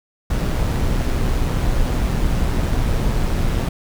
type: noise with amplitude modulation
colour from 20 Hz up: brown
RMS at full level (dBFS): -17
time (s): 0.3-3.69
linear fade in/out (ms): 5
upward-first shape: sine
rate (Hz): 123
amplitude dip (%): 30
effects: none